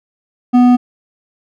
sine tone with hard clipping, 246.9 Hz, B3, in tune, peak -7 dBFS, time 0.53-0.77 s, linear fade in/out 20 ms, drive 8 dB, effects none

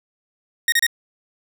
sawtooth tone bursts, 1864.7 Hz, A#6, in tune, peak -11 dBFS, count 3, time 0.68-0.866 s, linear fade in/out 2 ms, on 42 ms, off 30 ms, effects none

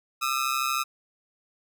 sawtooth ring-modulated tone, 1273 Hz, D#6, 39 cents sharp, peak -18 dBFS, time 0.21-0.84 s, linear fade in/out 20 ms, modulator 66.4 Hz, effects none

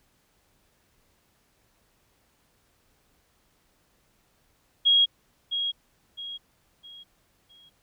sine tone with echo, 3287 Hz, G#7, 19 cents flat, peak -16 dBFS, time 4.85-5.06 s, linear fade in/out 20 ms, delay 660 ms, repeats 4, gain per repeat -9 dB, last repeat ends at 7.7 s, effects pink hiss -67 dBFS RMS until 7.82 s

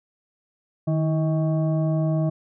sine tone with frequency modulation, 155.56 Hz, D#3, in tune, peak -19 dBFS, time 0.87-2.3 s, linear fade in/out 10 ms, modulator 478 Hz, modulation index 0.72, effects none

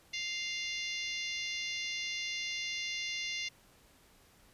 harmonic tone, 698.5 Hz, F5, in tune, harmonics 3 / 4 / 5 / 6 / 7 / 8 / 9, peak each -39 / -41 / -43 / -45 / -46 / -47 / -48 dBFS, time 0.13-3.49 s, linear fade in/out 10 ms, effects pink hiss -63 dBFS RMS until 4.53 s + resampled to 32000 Hz

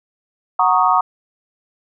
sine chord, D# minor seventh, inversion first, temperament equal, 740 / 932.3 / 1108.7 / 1244.5 Hz, F#5 / A#5 / C#6 / D#6, 0 / 0 / 0 / 0 cents, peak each -17 dBFS, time 0.59-1.01 s, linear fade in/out 5 ms, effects none

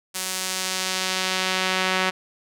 sawtooth tone with band-pass filter sweep, 186.7 Hz, F#3, 16 cents sharp, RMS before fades -25 dBFS, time 0.14-2.11 s, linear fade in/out 20 ms, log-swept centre 9200 to 2200 Hz, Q 0.79, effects none

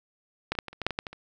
clicks, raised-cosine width 0.3 ms, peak -11 / -25 / -8 / -21 / -30 / -17 / -7 / -16 / -12 / -20 / -27 dBFS, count 11, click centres 0.52 / 0.552 / 0.588 / 0.683 / 0.73 / 0.817 / 0.866 / 0.907 / 0.989 / 1.068 / 1.13 s, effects none

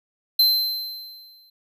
square tone with exponential decay, 4100 Hz, C8, 36 cents flat, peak -13 dBFS, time 0.39-1.5 s, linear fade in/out 5 ms, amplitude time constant 240 ms, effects none

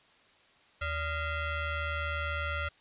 sawtooth ring-modulated tone, 656 Hz, E5, 9 cents flat, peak -24 dBFS, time 0.81-2.69 s, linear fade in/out 10 ms, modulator 734 Hz, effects white hiss -62 dBFS RMS until 2.8 s + resampled to 8000 Hz

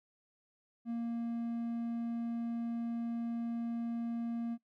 triangle tone, 233.1 Hz, A#3, in tune, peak -32 dBFS, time 0.85-4.58 s, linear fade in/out 50 ms, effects noise-tail reverb RT60 0.1 s tail -23 dB re dry

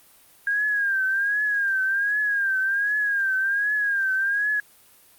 sine tone with vibrato, 1616 Hz, G#6, 48 cents flat, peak -20 dBFS, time 0.47-4.6 s, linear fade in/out 2 ms, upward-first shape triangle, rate 1.3 Hz, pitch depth 100 cents each way, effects white hiss -54 dBFS RMS until 5.18 s + Opus 32 kbps

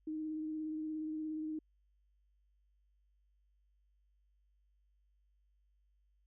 sine tone with vibrato, 311.1 Hz, D#4, in tune, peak -37 dBFS, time 0.07-1.59 s, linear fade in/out 5 ms, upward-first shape sine, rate 17 Hz, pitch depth 18 cents each way, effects added 50 Hz sine -70 dBFS peak until 6.26 s

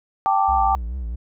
sine chord, G suspended second, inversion none, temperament equal, 784 / 880 / 1174.7 Hz, G5 / A5 / D6, 0 / 0 / 0 cents, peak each -18 / -21 / -22 dBFS, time 0.26-0.75 s, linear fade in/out 0 ms
triangle tone with vibrato, 60.9 Hz, B1, 24 cents flat, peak -23 dBFS, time 0.48-1.16 s, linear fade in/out 10 ms, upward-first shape triangle, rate 4.6 Hz, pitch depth 180 cents each way
effects none

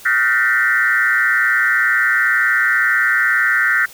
sine tone with frequency modulation, 1668 Hz, G#6, 7 cents sharp, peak -12 dBFS, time 0.05-3.86 s, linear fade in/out 10 ms, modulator 122 Hz, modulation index 2.4, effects white hiss -40 dBFS RMS until 3.93 s

